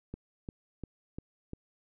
click train, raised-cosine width 3 ms, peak -26 dBFS, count 5, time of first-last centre 0.14-1.534 s, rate 2.87 Hz, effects none

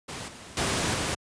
pink noise with level steps, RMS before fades -36 / -44 / -26 / -28 dBFS, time 0.08-1.15 s, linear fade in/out 10 ms, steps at 0.28 / 0.57 / 0.94 s, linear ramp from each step 2 ms, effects high-pass 80 Hz 12 dB/octave + resampled to 22050 Hz

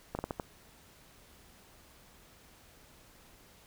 slowing click train, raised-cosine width 1 ms, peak -20 dBFS, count 5, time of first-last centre 0.15-0.398 s, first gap 39 ms, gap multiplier 1.32, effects pink hiss -59 dBFS RMS until 3.66 s

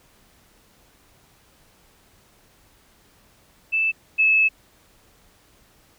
sine tone pair in turn, 2637 / 2602 Hz, E7 / E7, 0 / -23 cents, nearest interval unison, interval 23 cents, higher first, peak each -18 / -14 dBFS, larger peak second, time 3.72-3.92 / 4.18-4.49 s, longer second, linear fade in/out 20 ms, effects pink hiss -57 dBFS RMS until 5.98 s

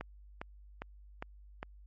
click train, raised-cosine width 0.5 ms, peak -24 dBFS, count 5, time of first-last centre 0.01-1.629 s, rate 2.47 Hz, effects added 50 Hz sine -52 dBFS peak until 1.86 s + MP3 32 kbps

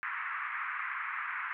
pink band-pass noise, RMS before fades -37 dBFS, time 0.03-1.53 s, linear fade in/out 0 ms, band 1100 to 2200 Hz, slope 48 dB/octave, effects none

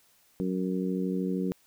harmonic tone, 92.9 Hz, F#2, 7 cents sharp, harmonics 2 / 3 / 4 / 5, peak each -29 / -33 / -35 / -37 dBFS, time 0.4-1.52 s, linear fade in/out 0 ms, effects white hiss -64 dBFS RMS until 1.66 s

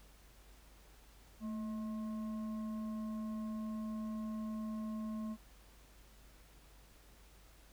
sine tone with frequency modulation, 220 Hz, A3, in tune, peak -38 dBFS, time 1.4-5.37 s, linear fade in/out 50 ms, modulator 852 Hz, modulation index 0.31, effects added 50 Hz sine -60 dBFS peak until 7.72 s + pink hiss -64 dBFS RMS until 7.72 s

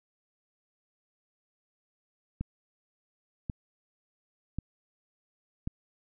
click train, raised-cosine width 5 ms, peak -20 dBFS, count 4, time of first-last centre 2.41-5.674 s, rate 0.919 Hz, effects none

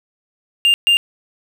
triangle tone bursts at uneven times, 2800 Hz, F7, 4 cents sharp, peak -8 dBFS, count 2, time 0.65-0.74 / 0.87-0.97 s, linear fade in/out 0 ms, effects 8-bit

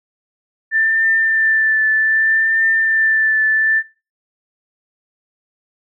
sine tone with vibrato, 1775 Hz, A6, 15 cents sharp, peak -12 dBFS, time 0.71-3.83 s, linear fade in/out 50 ms, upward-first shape triangle, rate 0.64 Hz, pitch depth 25 cents each way, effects noise-tail reverb RT60 0.3 s tail -19 dB re dry

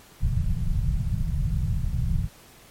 pink low-pass noise, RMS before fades -24 dBFS, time 0.2-2.29 s, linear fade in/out 50 ms, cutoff 170 Hz, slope 48 dB/octave, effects pink hiss -51 dBFS RMS until 2.7 s + MP3 64 kbps

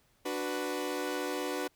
sawtooth chord, B minor, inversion first, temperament equal, 293.7 / 370 / 493.9 Hz, D4 / F#4 / B4, 0 / 0 / 0 cents, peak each -33 dBFS, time 0.25-1.68 s, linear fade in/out 10 ms, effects pink hiss -69 dBFS RMS until 1.75 s

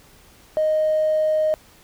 triangle tone, 621 Hz, D#5, 3 cents flat, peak -13 dBFS, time 0.57-1.54 s, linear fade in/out 0 ms, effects tanh soft clip ceiling -14 dBFS + pink hiss -51 dBFS RMS until 1.83 s

